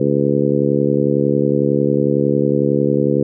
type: harmonic tone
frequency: 71 Hz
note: C#2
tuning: 42 cents sharp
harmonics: 2 / 3 / 4 / 5 / 6 / 7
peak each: -20 / -20 / -20 / -20 / -20 / -20 dBFS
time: 0-3.23 s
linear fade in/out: 5 ms
effects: none